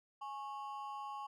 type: ring-modulated tone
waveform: triangle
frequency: 966 Hz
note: B5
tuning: 39 cents flat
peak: -37 dBFS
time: 0.21-1.27 s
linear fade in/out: 10 ms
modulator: 132 Hz
effects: none